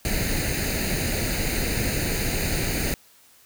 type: noise with comb filter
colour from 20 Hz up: pink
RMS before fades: -25 dBFS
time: 0.05-2.94 s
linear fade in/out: 0 ms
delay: 0.45 ms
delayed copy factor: +0.75
effects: white hiss -55 dBFS RMS until 3.45 s